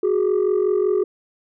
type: tone pair together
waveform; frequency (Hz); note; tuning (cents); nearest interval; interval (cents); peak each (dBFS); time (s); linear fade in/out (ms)
sine; 370 / 415.3; F#4 / G#4; 0 / 0; major second; 200; -17; 0.03-1.04; 5
effects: tanh soft clip ceiling -13 dBFS